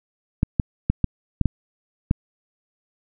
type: clicks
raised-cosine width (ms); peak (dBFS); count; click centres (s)
5; -5; 7; 0.431 / 0.598 / 0.9 / 1.043 / 1.413 / 1.457 / 2.111
effects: none